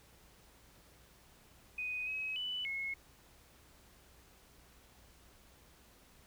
sine tone with pitch steps, 2494 / 2551 / 2985 / 2175 Hz, D#7 / D#7 / F#7 / C#7, +3 / +43 / +15 / -33 cents, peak -36 dBFS, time 1.78-2.94 s, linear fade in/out 5 ms, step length 290 ms, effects added 60 Hz sine -68 dBFS peak until 6.26 s + pink hiss -63 dBFS RMS until 6.26 s

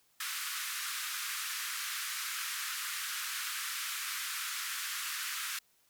pink band-pass noise, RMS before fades -38 dBFS, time 0.2-5.59 s, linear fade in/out 5 ms, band 1200 to 16000 Hz, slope 48 dB/octave, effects white hiss -70 dBFS RMS until 5.89 s

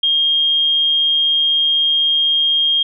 sine tone, 3228 Hz, G#7, 50 cents flat, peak -12 dBFS, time 0.03-2.83 s, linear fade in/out 5 ms, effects none

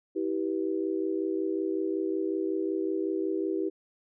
sine tone cluster, 323.3 / 388.7 / 486 Hz, E4 / G4 / B4, -34 / -15 / -28 cents, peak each -30 / -30 / -37 dBFS, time 0.15-3.7 s, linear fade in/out 20 ms, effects none

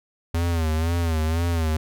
square tone with vibrato, 82 Hz, E2, 9 cents flat, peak -21 dBFS, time 0.34-1.77 s, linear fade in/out 5 ms, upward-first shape sine, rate 2 Hz, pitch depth 84 cents each way, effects none

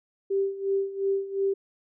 sine tone with tremolo, 392 Hz, G4, in tune, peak -21 dBFS, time 0.3-1.54 s, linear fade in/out 10 ms, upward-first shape sine, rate 2.8 Hz, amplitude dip 80%, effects none

